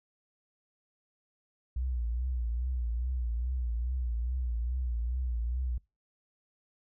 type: tone with vibrato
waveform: sine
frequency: 60.5 Hz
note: B1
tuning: 35 cents flat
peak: -29 dBFS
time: 1.76-5.78 s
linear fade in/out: 5 ms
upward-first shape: triangle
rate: 2.4 Hz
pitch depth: 120 cents each way
effects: noise-tail reverb RT60 0.3 s tail -26 dB re dry